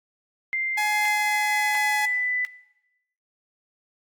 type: tone with pitch glide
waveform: sine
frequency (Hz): 2093 to 1992.7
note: C7 to B6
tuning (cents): 0 to +15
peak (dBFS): -23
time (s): 0.53-2.45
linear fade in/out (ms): 0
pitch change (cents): -85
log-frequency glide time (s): 0.86-2.04
type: tone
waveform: sawtooth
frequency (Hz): 843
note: G#5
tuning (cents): +26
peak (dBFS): -20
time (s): 0.77-2.06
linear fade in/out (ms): 10
effects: noise-tail reverb RT60 0.9 s tail -17 dB re dry + AAC 64 kbps